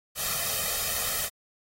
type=noise with comb filter; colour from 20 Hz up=white; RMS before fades=-29 dBFS; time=0.15-1.3 s; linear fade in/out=50 ms; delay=1.6 ms; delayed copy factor=+0.95; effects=AAC 48 kbps